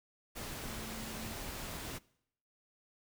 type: tone in noise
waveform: sine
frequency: 221.6 Hz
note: A3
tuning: 13 cents sharp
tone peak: -48 dBFS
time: 0.64-1.35 s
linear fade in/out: 20 ms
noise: pink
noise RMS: -43 dBFS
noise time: 0.35-1.99 s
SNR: -8 dB
effects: noise-tail reverb RT60 0.7 s tail -22 dB re dry